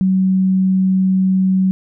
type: tone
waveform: sine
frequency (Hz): 188.5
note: F#3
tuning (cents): +32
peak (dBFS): -11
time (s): 0.01-1.71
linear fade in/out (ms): 0
effects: none